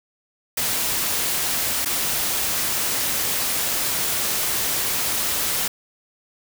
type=noise with dropouts; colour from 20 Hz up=white; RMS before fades=-23 dBFS; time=0.57-5.68 s; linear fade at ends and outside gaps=5 ms; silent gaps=1.849-1.857 s; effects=none